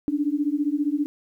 sine beating tone pair, 285.1 / 300.1 Hz, C#4 / D4, +49 / +38 cents, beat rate 15 Hz, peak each -24 dBFS, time 0.08-1.06 s, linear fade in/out 0 ms, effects 10-bit

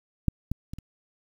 clicks, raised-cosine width 5 ms, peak -9 / -15 / -23 / -28 dBFS, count 4, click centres 0.283 / 0.516 / 0.735 / 0.786 s, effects 8-bit

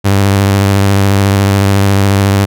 sawtooth tone with vibrato, 98.9 Hz, G2, 16 cents sharp, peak -3 dBFS, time 0.04-2.46 s, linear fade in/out 20 ms, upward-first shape square, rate 14 Hz, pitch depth 23 cents each way, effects none

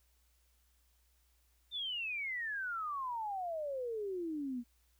sine exponential sweep, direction down, 3621 to 233.1 Hz, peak -36 dBFS, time 1.71-4.64 s, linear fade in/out 50 ms, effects added 60 Hz sine -70 dBFS peak until 4.99 s + white hiss -75 dBFS RMS until 4.99 s

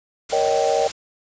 white noise, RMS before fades -29 dBFS, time 0.29-0.92 s, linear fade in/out 10 ms
sine chord, Eb dominant seventh, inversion second, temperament just, 466.7 / 560 / 622.3 / 777.8 Hz, Bb4 / Db5 / Eb5 / G5, +2 / +18 / 0 / -14 cents, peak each -22 dBFS, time 0.32-0.88 s, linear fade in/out 10 ms
effects resampled to 16000 Hz

